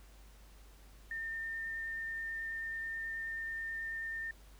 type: tone with vibrato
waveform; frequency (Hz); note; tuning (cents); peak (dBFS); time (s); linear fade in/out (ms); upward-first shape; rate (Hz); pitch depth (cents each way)
sine; 1810; A6; +48; -37; 1.11-4.31; 2; triangle; 9.3; 9
effects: added 50 Hz sine -55 dBFS peak until 4.59 s + pink hiss -63 dBFS RMS until 4.59 s